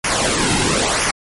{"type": "noise with flanger", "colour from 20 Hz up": "pink", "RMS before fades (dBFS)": -17, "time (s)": [0.04, 1.11], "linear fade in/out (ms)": 5, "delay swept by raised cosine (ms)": [0.24, 1.74], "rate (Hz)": 1, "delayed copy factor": -0.65, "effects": ["MP3 48 kbps"]}